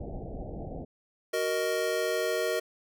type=low-pass noise; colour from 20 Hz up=pink; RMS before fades=-38 dBFS; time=0-0.85 s; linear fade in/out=10 ms; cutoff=780 Hz; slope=96 dB/octave
type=chord; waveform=square; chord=D# minor; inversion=first; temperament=just; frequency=373.4 / 466.7 / 622.3 Hz; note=F#4 / A#4 / D#5; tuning=+16 / +2 / 0 cents; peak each=-34 / -31 / -32 dBFS; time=1.33-2.6 s; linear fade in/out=10 ms
effects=none